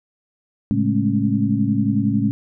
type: tone cluster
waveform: sine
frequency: 111.1 / 138.8 / 205.1 / 216.1 / 274.9 Hz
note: A2 / C#3 / G#3 / A3 / C#4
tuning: +17 / +3 / -21 / -31 / -14 cents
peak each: -23 / -28 / -21 / -21 / -22 dBFS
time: 0.71-2.31 s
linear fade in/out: 0 ms
effects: none